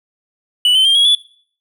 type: tone with pitch steps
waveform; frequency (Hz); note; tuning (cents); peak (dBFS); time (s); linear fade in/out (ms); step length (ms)
triangle; 2961 / 3074 / 3192 / 3314 / 3441; F#7 / G7 / G7 / G#7 / A7; +1 / -35 / +31 / -4 / -39; -7; 0.65-1.15; 2; 100
effects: noise-tail reverb RT60 0.5 s tail -19 dB re dry